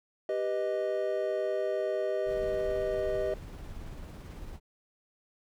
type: chord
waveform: triangle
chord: G augmented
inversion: none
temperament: equal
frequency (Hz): 392 / 493.9 / 622.3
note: G4 / B4 / D#5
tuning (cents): 0 / 0 / 0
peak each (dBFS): -31 / -33 / -29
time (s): 0.29-3.34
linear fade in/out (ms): 2
type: noise with tremolo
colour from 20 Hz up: brown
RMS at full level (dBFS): -41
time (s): 2.25-4.6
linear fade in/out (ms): 50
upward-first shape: sine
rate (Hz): 18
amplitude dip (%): 25
effects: none